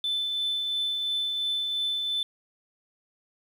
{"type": "tone with tremolo", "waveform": "sine", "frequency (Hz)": 3520, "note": "A7", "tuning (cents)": 0, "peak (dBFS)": -23, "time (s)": [0.04, 2.23], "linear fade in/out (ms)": 2, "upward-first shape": "triangle", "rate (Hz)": 2.9, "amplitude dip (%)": 35, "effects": ["tanh soft clip ceiling -22 dBFS", "9-bit"]}